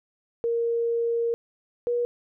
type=tone pair in turn; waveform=sine; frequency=466.2 / 480.4 Hz; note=A#4 / B4; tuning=0 / -48 cents; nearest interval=minor second; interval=52 cents; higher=second; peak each=-22 dBFS; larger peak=neither; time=0.44-1.34 / 1.87-2.05 s; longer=first; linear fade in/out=0 ms; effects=none